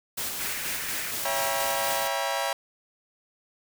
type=noise with tremolo; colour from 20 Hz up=white; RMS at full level=-31 dBFS; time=0.17-2.08 s; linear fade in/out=10 ms; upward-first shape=square; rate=4.2 Hz; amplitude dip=25%
type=band-pass noise; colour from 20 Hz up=white; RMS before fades=-39 dBFS; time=0.39-1.11 s; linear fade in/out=0 ms; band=1400 to 2600 Hz; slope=48 dB/octave
type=chord; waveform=sawtooth; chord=C# diminished seventh; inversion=none; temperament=just; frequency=554.4 / 665.2 / 798.3 / 957.9 Hz; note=C#5 / E5 / G5 / Bb5; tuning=0 / +16 / +31 / +47 cents; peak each=-28 dBFS; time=1.25-2.53 s; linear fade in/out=2 ms
effects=none